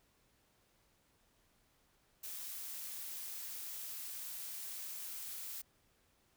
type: noise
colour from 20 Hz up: blue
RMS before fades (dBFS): -45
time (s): 2.23-5.62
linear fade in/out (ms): 10
effects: pink hiss -73 dBFS RMS until 6.36 s